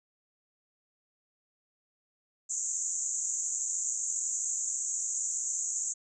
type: band-pass noise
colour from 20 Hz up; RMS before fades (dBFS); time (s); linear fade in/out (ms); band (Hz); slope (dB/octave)
white; -33; 2.49-5.94; 20; 6500 to 7500; 96
effects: none